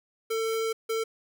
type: tone pair in turn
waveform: square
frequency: 447.9 / 447.9 Hz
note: A4 / A4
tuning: +31 / +31 cents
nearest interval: unison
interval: 0 cents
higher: neither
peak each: -27 dBFS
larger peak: neither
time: 0.3-0.73 / 0.89-1.04 s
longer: first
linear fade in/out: 10 ms
effects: none